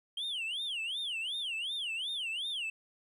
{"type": "tone with vibrato", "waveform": "sine", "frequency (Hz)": 3100, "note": "G7", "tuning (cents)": -20, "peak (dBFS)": -31, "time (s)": [0.17, 2.7], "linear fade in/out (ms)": 5, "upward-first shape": "sine", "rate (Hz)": 2.7, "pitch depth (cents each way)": 290, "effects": ["tanh soft clip ceiling -33 dBFS", "12-bit"]}